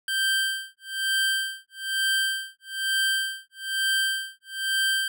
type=tone with tremolo; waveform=25% pulse; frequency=1568 Hz; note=G6; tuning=in tune; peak=-17 dBFS; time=0.08-5.08 s; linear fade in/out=2 ms; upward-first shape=sine; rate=1.1 Hz; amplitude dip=100%; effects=none